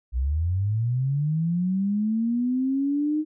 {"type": "linear sweep", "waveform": "sine", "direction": "up", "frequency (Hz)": [58, 311.1], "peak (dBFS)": -21, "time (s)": [0.12, 3.25], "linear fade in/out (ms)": 50, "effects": []}